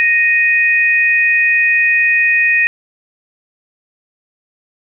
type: tone pair together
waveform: sine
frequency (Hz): 1864.6 / 2489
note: A#6 / D#7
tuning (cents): 0 / 0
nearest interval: perfect fourth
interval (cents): 500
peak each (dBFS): -12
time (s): 0-2.67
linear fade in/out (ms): 0
effects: none